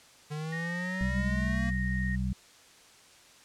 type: linear sweep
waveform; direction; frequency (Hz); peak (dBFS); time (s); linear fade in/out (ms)
square; up; 148.8 to 230; -34; 0.3-1.71; 20
type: tone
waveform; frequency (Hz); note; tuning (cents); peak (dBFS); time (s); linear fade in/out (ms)
sine; 1858; A#6; -6; -35; 0.52-2.16; 10
type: harmonic tone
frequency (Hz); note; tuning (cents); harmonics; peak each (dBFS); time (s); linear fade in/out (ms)
63.4; B1; +46; 1 / 2 / 3; -31 / -34 / -32; 1.01-2.33; 0
effects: white hiss -56 dBFS RMS until 3.44 s + low-pass 8000 Hz 12 dB/octave